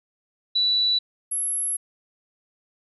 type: tone pair in turn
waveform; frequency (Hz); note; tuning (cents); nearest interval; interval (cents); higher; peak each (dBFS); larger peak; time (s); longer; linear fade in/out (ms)
sine; 3951 / 11175; B7 / F9; 0 / 0; octave + tritone; 1800; second; -18 / -23; first; 0.55-0.99 / 1.31-1.77; second; 10
effects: none